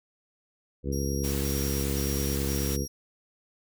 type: harmonic tone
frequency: 69.3 Hz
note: C#2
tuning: in tune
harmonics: 1 / 2 / 3 / 4 / 5 / 6 / 7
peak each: -30 / -33 / -35 / -36 / -37 / -38 / -38 dBFS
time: 0.83-2.87 s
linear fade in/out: 50 ms
type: tone bursts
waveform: 30% pulse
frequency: 5640 Hz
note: F8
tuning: 16 cents sharp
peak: -33 dBFS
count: 4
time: 0.92-2.88 s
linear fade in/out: 10 ms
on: 400 ms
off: 120 ms
type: noise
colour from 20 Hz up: white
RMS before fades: -36 dBFS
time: 1.23-2.77 s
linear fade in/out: 20 ms
effects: none